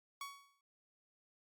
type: tone with exponential decay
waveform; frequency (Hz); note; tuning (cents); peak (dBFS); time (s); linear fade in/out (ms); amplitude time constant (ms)
sawtooth; 1120; C#6; +18; -37; 0.21-0.61; 2; 85
effects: Opus 48 kbps